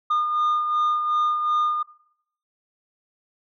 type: beating tone pair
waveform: sine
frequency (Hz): 1217 / 1219.7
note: D#6 / D#6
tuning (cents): -39 / -35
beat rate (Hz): 2.7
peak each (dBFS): -18 / -27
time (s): 0.1-1.83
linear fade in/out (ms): 10
effects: noise-tail reverb RT60 0.7 s tail -20 dB re dry + tanh soft clip ceiling -17 dBFS